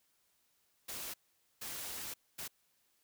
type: noise bursts at uneven times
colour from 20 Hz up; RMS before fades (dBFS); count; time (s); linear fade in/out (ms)
white; -43; 3; 0.88-1.14 / 1.61-2.14 / 2.38-2.48; 10
effects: white hiss -75 dBFS RMS until 3.03 s